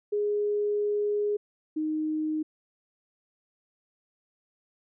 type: tone pair in turn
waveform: sine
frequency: 414.6 / 310 Hz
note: G#4 / D#4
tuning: -3 / -6 cents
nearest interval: perfect fourth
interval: 503 cents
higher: first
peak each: -24 / -26 dBFS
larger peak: first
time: 0.12-1.37 / 1.76-2.43 s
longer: first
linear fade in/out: 10 ms
effects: none